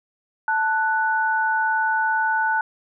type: tone pair together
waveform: sine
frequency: 881 / 1481.7 Hz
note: A5 / F#6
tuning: +2 / +2 cents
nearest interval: major sixth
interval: 900 cents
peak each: -21 dBFS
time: 0.48-2.61 s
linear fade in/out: 2 ms
effects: none